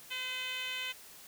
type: tone with band-pass filter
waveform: 10% pulse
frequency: 510 Hz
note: C5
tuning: 44 cents flat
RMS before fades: -38 dBFS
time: 0.1-0.93 s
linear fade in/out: 20 ms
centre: 3000 Hz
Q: 2.2
effects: white hiss -53 dBFS RMS until 1.27 s